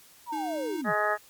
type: linear sweep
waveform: sine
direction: down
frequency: 987.8 to 123.47 Hz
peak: -30 dBFS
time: 0.26-0.94 s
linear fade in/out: 50 ms
type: tone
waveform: square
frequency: 311.1 Hz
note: D#4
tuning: in tune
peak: -34 dBFS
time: 0.32-0.82 s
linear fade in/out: 10 ms
type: harmonic tone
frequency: 210 Hz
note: G#3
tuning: 19 cents sharp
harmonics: 2 / 3 / 4 / 5 / 6 / 7 / 8 / 9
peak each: -34 / -29 / -31 / -40 / -29 / -40 / -30 / -35 dBFS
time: 0.84-1.18 s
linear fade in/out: 50 ms
effects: white hiss -55 dBFS RMS until 1.29 s + MP3 96 kbps